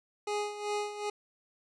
25% pulse tone with tremolo, 415.3 Hz, G#4, in tune, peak -26 dBFS, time 0.27-1.1 s, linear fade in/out 5 ms, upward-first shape sine, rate 2.6 Hz, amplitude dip 70%, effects resampled to 22050 Hz

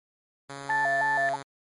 5% pulse tone with pitch glide, 139.3 to 138.18 Hz, C#3 to C#3, +9 to -5 cents, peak -26 dBFS, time 0.49-1.43 s, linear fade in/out 10 ms, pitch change -14 cents, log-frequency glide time 1.13-1.26 s
sine tone with vibrato, 773 Hz, G5, 24 cents flat, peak -25 dBFS, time 0.69-1.36 s, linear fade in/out 5 ms, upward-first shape square, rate 3.1 Hz, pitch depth 210 cents each way
sine tone, 1760 Hz, A6, in tune, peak -25 dBFS, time 0.7-1.29 s, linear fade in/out 0 ms
effects MP3 48 kbps

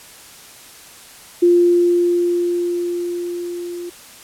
sine tone with level ramp, 349.2 Hz, F4, in tune, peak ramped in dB -8 to -26 dBFS, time 1.42-3.9 s, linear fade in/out 10 ms, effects white hiss -41 dBFS RMS until 4.23 s + low-pass 12000 Hz 12 dB/octave

